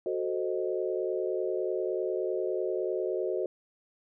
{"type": "chord", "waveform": "sine", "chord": "F# diminished seventh", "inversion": "none", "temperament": "equal", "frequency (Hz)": [370, 440, 523.3, 622.3], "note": ["F#4", "A4", "C5", "Eb5"], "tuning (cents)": [0, 0, 0, 0], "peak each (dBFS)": [-31, -34, -35, -36], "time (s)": [0.06, 3.46], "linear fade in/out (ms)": 2, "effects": []}